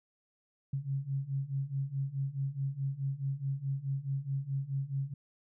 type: beating tone pair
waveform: sine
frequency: 134.5 / 139.2 Hz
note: C3 / C#3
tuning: +48 / +8 cents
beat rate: 4.7 Hz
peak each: -36 / -34 dBFS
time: 0.73-5.14 s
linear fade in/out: 5 ms
effects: none